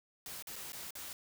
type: noise with dropouts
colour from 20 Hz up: white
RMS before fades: -45 dBFS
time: 0.26-1.13 s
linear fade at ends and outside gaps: 1 ms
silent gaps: 0.424-0.471 / 0.558-0.562 / 0.721-0.731 / 0.907-0.953 s
effects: none